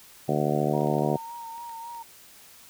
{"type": "harmonic tone", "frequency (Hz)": 74.2, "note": "D2", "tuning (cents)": 18, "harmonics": [2, 3, 4, 5, 6, 7, 8, 9, 10], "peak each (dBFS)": [-28, -30, -32, -30, -32, -34, -32, -32, -32], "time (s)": [0.28, 1.17], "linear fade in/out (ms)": 10}
{"type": "tone with vibrato", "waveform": "sine", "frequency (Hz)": 928, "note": "A#5", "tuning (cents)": -8, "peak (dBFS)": -36, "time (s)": [0.73, 2.03], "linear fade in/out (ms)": 10, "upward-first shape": "sine", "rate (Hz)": 3.6, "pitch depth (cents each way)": 31}
{"type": "clicks", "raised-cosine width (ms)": 0.2, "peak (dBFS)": -33, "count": 9, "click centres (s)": [0.777, 0.81, 0.872, 0.938, 0.985, 1.037, 1.58, 1.695, 1.948]}
{"effects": ["white hiss -51 dBFS RMS until 2.69 s"]}